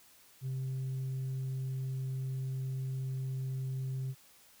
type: tone with tanh clipping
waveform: sine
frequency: 131.8 Hz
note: C3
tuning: 13 cents sharp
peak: -34 dBFS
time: 0.41-4.15 s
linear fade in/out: 50 ms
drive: 1 dB
effects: white hiss -61 dBFS RMS until 4.6 s